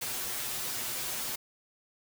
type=noise with comb filter; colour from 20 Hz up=white; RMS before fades=-35 dBFS; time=0.01-1.36 s; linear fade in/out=10 ms; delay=8 ms; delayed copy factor=+0.9; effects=none

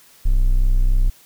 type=tone; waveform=triangle; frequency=31.71 Hz; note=B0; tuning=47 cents sharp; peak=-10 dBFS; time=0.25-1.1 s; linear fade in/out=10 ms; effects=white hiss -50 dBFS RMS until 1.25 s

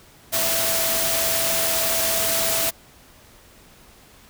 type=tone in noise; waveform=sine; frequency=660 Hz; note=E5; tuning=2 cents sharp; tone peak=-28 dBFS; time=0.32-2.71 s; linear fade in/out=20 ms; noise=white; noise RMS=-22 dBFS; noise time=0.32-2.71 s; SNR=-9 dB; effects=pink hiss -50 dBFS RMS until 4.29 s

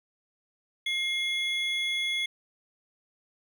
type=tone pair together; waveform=triangle; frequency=2131 / 3383 Hz; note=C7 / G#7; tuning=+31 / +31 cents; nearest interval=minor sixth; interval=800 cents; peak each=-28 dBFS; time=0.86-2.26 s; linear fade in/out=5 ms; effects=none

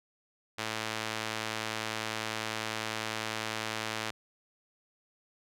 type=tone with band-pass filter; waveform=sawtooth; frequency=110 Hz; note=A2; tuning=in tune; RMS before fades=-36 dBFS; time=0.58-4.11 s; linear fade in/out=10 ms; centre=3100 Hz; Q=0.54; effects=none

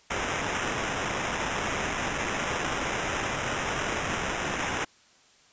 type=noise with sample-and-hold; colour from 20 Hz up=white; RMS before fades=-30 dBFS; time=0.1-4.85 s; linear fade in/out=10 ms; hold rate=4410 Hz; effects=white hiss -59 dBFS RMS until 5.52 s + resampled to 16000 Hz

